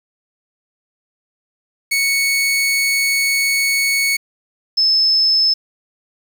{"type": "tone pair in turn", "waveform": ["sawtooth", "sine"], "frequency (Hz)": [2217, 5235], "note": ["C#7", "E8"], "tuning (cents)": [0, -13], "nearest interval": "octave + minor third", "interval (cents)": 1487, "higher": "second", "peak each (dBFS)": -11, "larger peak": "neither", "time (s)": [[1.91, 4.17], [4.77, 5.54]], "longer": "first", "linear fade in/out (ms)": 10, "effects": ["7-bit"]}